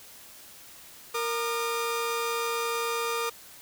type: tone pair together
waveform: sawtooth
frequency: 465.3 / 1211 Hz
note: A#4 / D#6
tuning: -3 / -47 cents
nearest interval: octave + perfect fourth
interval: 1656 cents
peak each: -26 / -27 dBFS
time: 1.14-3.3 s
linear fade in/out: 10 ms
effects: white hiss -49 dBFS RMS until 3.61 s